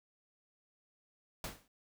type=noise with exponential decay; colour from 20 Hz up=pink; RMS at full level=-38 dBFS; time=1.44-1.68 s; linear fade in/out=2 ms; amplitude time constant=52 ms; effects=none